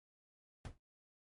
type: noise with exponential decay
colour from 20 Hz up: brown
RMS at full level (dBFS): -37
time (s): 0.65-0.78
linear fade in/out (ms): 1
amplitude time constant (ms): 27
effects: noise-tail reverb RT60 0.1 s tail -17 dB re dry + MP3 48 kbps